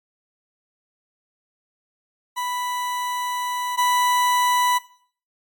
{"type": "tone pair in turn", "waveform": "40% pulse", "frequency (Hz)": [987.8, 987.8], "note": ["B5", "B5"], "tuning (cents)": [0, 0], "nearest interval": "unison", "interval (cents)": 0, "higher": "neither", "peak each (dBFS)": [-23, -16], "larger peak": "second", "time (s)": [[2.36, 3.77], [3.77, 4.79]], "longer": "first", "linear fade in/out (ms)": 20, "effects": ["noise-tail reverb RT60 0.5 s tail -18 dB re dry", "MP3 96 kbps"]}